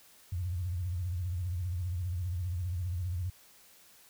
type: tone with vibrato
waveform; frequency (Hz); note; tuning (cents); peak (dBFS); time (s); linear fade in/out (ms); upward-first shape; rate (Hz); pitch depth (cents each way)
sine; 89.1; F2; +35; -31; 0.32-3.3; 5; sine; 15; 130
effects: white hiss -59 dBFS RMS until 4.09 s